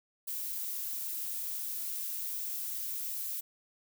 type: noise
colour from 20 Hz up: violet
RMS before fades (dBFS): -37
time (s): 0.27-3.41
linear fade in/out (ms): 10
effects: none